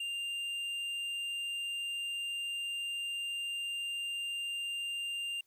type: tone with tanh clipping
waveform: sine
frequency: 2794 Hz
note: F7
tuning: in tune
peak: -36 dBFS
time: 0-5.41 s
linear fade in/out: 5 ms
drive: 7 dB
effects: white hiss -74 dBFS RMS until 5.46 s